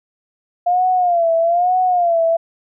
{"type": "tone with vibrato", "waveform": "sine", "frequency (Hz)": 698.5, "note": "F5", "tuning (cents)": 0, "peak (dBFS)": -12, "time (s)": [0.66, 2.37], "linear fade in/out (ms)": 10, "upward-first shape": "sine", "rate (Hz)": 1.1, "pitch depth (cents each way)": 100, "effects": []}